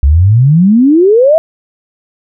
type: exponential sweep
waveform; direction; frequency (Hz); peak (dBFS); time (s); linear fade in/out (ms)
sine; up; 65.41 to 666; -3; 0.03-1.38; 0
effects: none